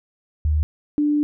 sine tone pair in turn, 76.1 / 295.6 Hz, D#2 / D4, -38 / +11 cents, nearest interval octave + major seventh, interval 2349 cents, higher second, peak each -16 / -16 dBFS, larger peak neither, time 0.45-0.63 / 0.98-1.23 s, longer second, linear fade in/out 0 ms, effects none

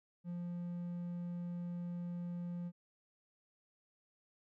triangle tone, 174.61 Hz, F3, in tune, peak -37 dBFS, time 0.24-2.72 s, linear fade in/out 50 ms, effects none

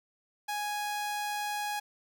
sawtooth tone, 830.6 Hz, G#5, in tune, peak -28 dBFS, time 0.48-1.8 s, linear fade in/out 10 ms, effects none

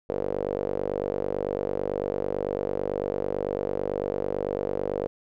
sawtooth tone with band-pass filter, 49 Hz, G1, in tune, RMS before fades -29 dBFS, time 0.09-5.07 s, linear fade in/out 0 ms, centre 490 Hz, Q 4.7, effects none

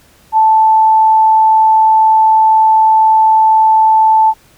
sine tone, 878 Hz, A5, 4 cents flat, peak -5 dBFS, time 0.32-4.34 s, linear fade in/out 50 ms, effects pink hiss -47 dBFS RMS until 4.57 s

